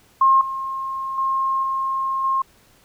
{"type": "tone with level steps", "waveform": "sine", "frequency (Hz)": 1069, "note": "C6", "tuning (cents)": 37, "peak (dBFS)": [-11, -24, -18, -20, -17], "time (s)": [0.21, 2.42], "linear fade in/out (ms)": 5, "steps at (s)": [0.41, 1.18, 1.63, 2.24], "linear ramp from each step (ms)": 2, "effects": ["pink hiss -55 dBFS RMS until 2.84 s"]}